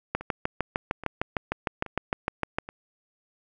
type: two click trains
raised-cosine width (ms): 0.5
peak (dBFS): -10 / -23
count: 17 / 4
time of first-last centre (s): 0.15-2.585 / 0.21-2.689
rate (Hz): 6.57 / 1.21
effects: none